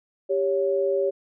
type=tone pair together; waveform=sine; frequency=394.3 / 557.3 Hz; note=G4 / C#5; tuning=+10 / +9 cents; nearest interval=tritone; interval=599 cents; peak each=-23 dBFS; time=0.29-1.11 s; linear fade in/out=20 ms; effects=none